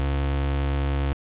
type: tone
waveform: 35% pulse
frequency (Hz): 69.8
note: C#2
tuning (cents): +13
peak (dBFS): -20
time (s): 0-1.13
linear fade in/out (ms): 0
effects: resampled to 8000 Hz + 8-bit

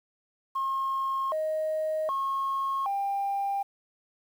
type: tone with pitch steps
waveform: sine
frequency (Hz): 1075 / 625 / 1086 / 795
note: C6 / D#5 / C#6 / G5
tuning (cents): +47 / +8 / -36 / +24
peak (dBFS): -25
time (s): 0.55-3.63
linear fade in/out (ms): 10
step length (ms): 770
effects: tanh soft clip ceiling -23 dBFS + 9-bit

